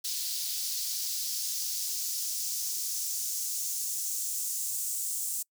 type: noise with high-pass filter sweep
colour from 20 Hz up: white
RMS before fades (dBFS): -33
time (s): 0.04-5.43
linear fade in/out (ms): 10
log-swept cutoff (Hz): 4400 to 7700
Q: 2
effects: noise-tail reverb RT60 0.1 s tail -26 dB re dry